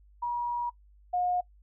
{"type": "tone pair in turn", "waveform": "sine", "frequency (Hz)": [959, 718.4], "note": ["A#5", "F5"], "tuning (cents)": [49, 49], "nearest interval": "perfect fourth", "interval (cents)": 500, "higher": "first", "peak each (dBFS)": [-28, -25], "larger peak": "second", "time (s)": [[0.22, 0.7], [1.13, 1.41]], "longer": "first", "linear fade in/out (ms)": 10, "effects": ["noise-tail reverb RT60 0.1 s tail -21 dB re dry", "added 50 Hz sine -55 dBFS peak until 1.62 s"]}